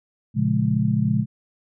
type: chord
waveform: sine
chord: Bb minor seventh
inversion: none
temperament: just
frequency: 116.54 / 139.85 / 174.81 / 209.8 Hz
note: Bb2 / Db3 / F3 / Ab3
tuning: 0 / +16 / +2 / +18 cents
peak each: -23 / -23 / -26 / -22 dBFS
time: 0.34-1.26 s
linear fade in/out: 50 ms
effects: none